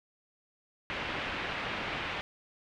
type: low-pass noise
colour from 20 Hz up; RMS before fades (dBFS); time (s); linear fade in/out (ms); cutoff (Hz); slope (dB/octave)
white; -36; 0.9-2.21; 0; 2900; 24
effects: none